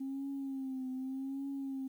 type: tone with vibrato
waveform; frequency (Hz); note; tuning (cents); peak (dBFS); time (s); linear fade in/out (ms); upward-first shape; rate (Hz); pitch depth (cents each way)
sine; 267.1; C4; +36; -35; 0-1.88; 10; triangle; 0.84; 67
effects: tanh soft clip ceiling -33 dBFS + 11-bit